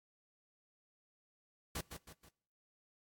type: noise with echo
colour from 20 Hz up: pink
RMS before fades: -40 dBFS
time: 1.75-1.81 s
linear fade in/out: 5 ms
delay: 160 ms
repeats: 3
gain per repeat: -7 dB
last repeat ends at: 2.29 s
effects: noise-tail reverb RT60 0.7 s tail -24 dB re dry + AAC 64 kbps